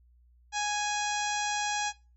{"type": "harmonic tone with a mistuned harmonic", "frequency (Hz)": 830.6, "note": "G#5", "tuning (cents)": 0, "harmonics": [1, 2, 3, 4, 5, 6, 7, 8, 9], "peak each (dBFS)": [-31, -35, -38, -39, -41, -43, -38, -42, -43], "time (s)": [0.52, 1.93], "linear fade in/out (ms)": 50, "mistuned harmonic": 5, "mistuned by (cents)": -25, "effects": ["noise-tail reverb RT60 0.3 s tail -20 dB re dry", "added 60 Hz sine -58 dBFS peak until 2.16 s"]}